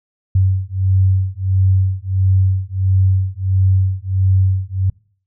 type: beating tone pair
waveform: sine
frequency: 94.1 / 95.6 Hz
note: F#2 / G2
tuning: +30 / -43 cents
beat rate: 1.5 Hz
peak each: -15 dBFS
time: 0.35-4.9 s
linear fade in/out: 5 ms
effects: noise-tail reverb RT60 0.5 s tail -25 dB re dry